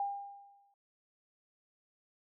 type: tone with exponential decay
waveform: sine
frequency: 802 Hz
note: G5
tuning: 39 cents sharp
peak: -30 dBFS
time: 0-0.74 s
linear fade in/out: 2 ms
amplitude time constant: 160 ms
effects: none